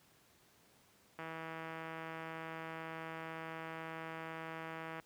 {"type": "click train", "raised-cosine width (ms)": 0.5, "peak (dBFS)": -30, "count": 618, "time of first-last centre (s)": [1.19, 4.999], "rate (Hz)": 162, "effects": ["pink hiss -67 dBFS RMS until 5.05 s", "high-pass 100 Hz 12 dB/octave"]}